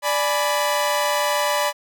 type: chord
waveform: sawtooth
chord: G# diminished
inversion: second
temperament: equal with one note detuned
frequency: 587.3 / 840.3 / 987.8 Hz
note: D5 / G#5 / B5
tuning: 0 / +20 / 0 cents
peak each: -18 / -23 / -19 dBFS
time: 0.02-1.73 s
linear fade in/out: 50 ms
effects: none